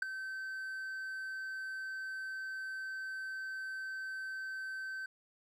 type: tone with ADSR envelope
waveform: triangle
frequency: 1543 Hz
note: G6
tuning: 28 cents flat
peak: -24 dBFS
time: 0.02-5.06 s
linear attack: 5 ms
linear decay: 6 ms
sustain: -13 dB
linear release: 4 ms
effects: none